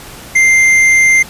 triangle tone with tanh clipping, 2093 Hz, C7, in tune, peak -7 dBFS, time 0.35-1.23 s, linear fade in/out 10 ms, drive 13 dB, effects pink hiss -32 dBFS RMS until 1.29 s + resampled to 32000 Hz

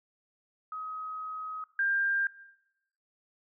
sine tone pair in turn, 1266 / 1595.1 Hz, D#6 / G6, +30 / +30 cents, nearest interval major third, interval 400 cents, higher second, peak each -35 / -25 dBFS, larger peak second, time 0.72-1.64 / 1.79-2.27 s, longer first, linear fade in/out 2 ms, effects noise-tail reverb RT60 0.9 s tail -18 dB re dry

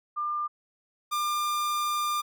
sine / 45% pulse tone pair in turn, 1198 / 1198 Hz, D6 / D6, +34 / +34 cents, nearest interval unison, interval 0 cents, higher neither, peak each -27 / -26 dBFS, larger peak second, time 0.16-0.48 / 1.11-2.22 s, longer second, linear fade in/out 20 ms, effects none

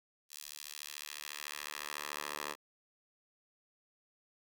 10% pulse tone with high-pass filter sweep, 73.9 Hz, D2, 11 cents sharp, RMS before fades -44 dBFS, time 0.29-2.56 s, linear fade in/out 50 ms, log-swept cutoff 5100 to 770 Hz, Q 0.77, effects none

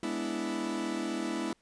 40% pulse chord, E dominant seventh, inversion first, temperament equal, 207.7 / 246.9 / 293.7 / 329.6 Hz, G#3 / B3 / D4 / E4, 0 / 0 / 0 / 0 cents, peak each -38 / -37 / -38 / -34 dBFS, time 0.03-1.53 s, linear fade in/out 2 ms, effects pink hiss -70 dBFS RMS until 1.61 s + resampled to 22050 Hz

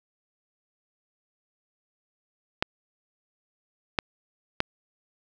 clicks, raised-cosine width 0.3 ms, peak -6 dBFS, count 3, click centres 2.625 / 3.988 / 4.604 s, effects none

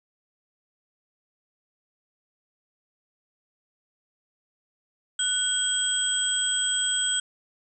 sine tone cluster, 1491 / 3251 / 7990 Hz, F#6 / G#7 / B8, +13 / -38 / +19 cents, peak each -31 / -26 / -26 dBFS, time 5.19-7.2 s, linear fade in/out 5 ms, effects none

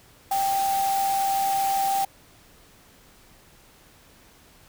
sine tone in noise, 784 Hz, G5, in tune, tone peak -21 dBFS, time 0.31-2.05 s, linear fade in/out 5 ms, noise white, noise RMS -33 dBFS, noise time 0.31-2.05 s, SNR +9 dB, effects pink hiss -54 dBFS RMS until 4.68 s

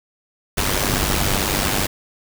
pink noise with amplitude modulation, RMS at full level -17 dBFS, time 0.57-1.87 s, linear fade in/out 10 ms, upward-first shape sine, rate 98.2 Hz, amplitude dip 65%, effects none

